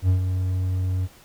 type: tone with ADSR envelope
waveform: triangle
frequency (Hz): 92.5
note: F#2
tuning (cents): 0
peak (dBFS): -12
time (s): 0.02-1.08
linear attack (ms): 68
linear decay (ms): 110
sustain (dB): -7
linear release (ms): 38
effects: pink hiss -51 dBFS RMS until 1.24 s